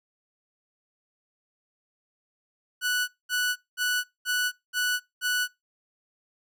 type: tone bursts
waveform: sawtooth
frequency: 1480 Hz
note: F#6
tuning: in tune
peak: -20 dBFS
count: 6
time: 2.81-5.48 s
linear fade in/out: 50 ms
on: 270 ms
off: 210 ms
effects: noise-tail reverb RT60 0.2 s tail -22 dB re dry